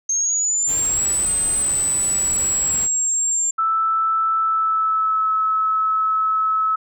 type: linear two-way sweep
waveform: sine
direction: up then down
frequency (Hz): 6380 to 8200 to 7340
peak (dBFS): -17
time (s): 0.09-3.51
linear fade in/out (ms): 5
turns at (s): 1.34
type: noise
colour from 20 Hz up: pink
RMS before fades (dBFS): -33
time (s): 0.66-2.89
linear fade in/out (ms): 50
type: tone with pitch glide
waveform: sine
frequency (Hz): 1318.5 to 1295.8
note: E6 to E6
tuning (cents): 0 to -30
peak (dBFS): -16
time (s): 3.58-6.76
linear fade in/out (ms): 10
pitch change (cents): -30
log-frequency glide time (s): 4.39-5.3
effects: none